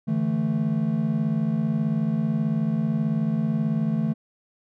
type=chord; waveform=triangle; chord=D suspended second; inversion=none; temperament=just; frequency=146.83 / 165.19 / 220.2 Hz; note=D3 / E3 / A3; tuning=0 / +4 / +2 cents; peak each=-26 / -24 / -22 dBFS; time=0.07-4.14 s; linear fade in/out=20 ms; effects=none